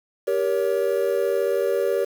triangle chord, G diminished, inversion none, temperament just, 392 / 470.4 / 564.5 Hz, G4 / Bb4 / Db5, 0 / +16 / +31 cents, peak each -22 dBFS, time 0.27-2.05 s, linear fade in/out 10 ms, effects 7-bit

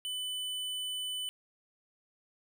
square tone, 3000 Hz, F#7, 23 cents sharp, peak -35 dBFS, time 0.05-1.29 s, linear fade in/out 0 ms, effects none

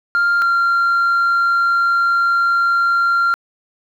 sine tone pair in turn, 1396.9 / 1382.5 Hz, F6 / F6, 0 / -18 cents, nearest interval unison, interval 18 cents, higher first, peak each -10 dBFS, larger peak neither, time 0.15-0.42 / 0.42-3.34 s, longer second, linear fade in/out 0 ms, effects tanh soft clip ceiling -11 dBFS + 8-bit

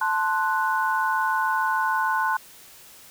sine chord, F# diminished, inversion first, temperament equal, 880 / 1046.5 / 1480 Hz, A5 / C6 / F#6, 0 / 0 / 0 cents, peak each -25 dBFS, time 0.01-2.37 s, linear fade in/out 5 ms, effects white hiss -48 dBFS RMS until 3.1 s

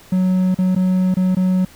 triangle tone with dropouts, 185 Hz, F#3, in tune, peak -11 dBFS, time 0.12-1.65 s, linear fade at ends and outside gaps 5 ms, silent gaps 0.546-0.586 / 0.751-0.761 / 1.143-1.168 / 1.35-1.367 s, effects pink hiss -45 dBFS RMS until 1.75 s

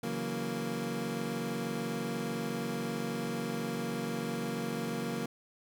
25% pulse chord, F# dominant seventh, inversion second, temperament equal, 138.59 / 164.81 / 185 / 233.1 Hz, C#3 / E3 / F#3 / A#3, 0 / 0 / 0 / 0 cents, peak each -38 / -38 / -36 / -32 dBFS, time 0.03-5.26 s, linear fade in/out 5 ms, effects none

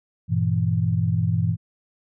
sine chord, E diminished, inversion first, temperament just, 98.89 / 118.67 / 164.81 Hz, G2 / Bb2 / E3, +16 / +31 / 0 cents, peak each -23 dBFS, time 0.28-1.57 s, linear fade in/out 50 ms, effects none

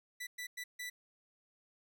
sawtooth tone bursts at uneven times, 1975.5 Hz, B6, in tune, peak -37 dBFS, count 4, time 0.2-0.27 / 0.38-0.47 / 0.57-0.64 / 0.79-0.9 s, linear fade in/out 10 ms, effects none

